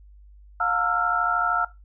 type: tone cluster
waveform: sine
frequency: 711 / 905 / 1331 / 1404 Hz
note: F5 / A5 / E6 / F6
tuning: +31 / +48 / +16 / +9 cents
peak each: -28 / -29 / -23 / -26 dBFS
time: 0.6-1.65 s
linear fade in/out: 5 ms
effects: noise-tail reverb RT60 0.2 s tail -17 dB re dry + added 50 Hz sine -46 dBFS peak until 1.84 s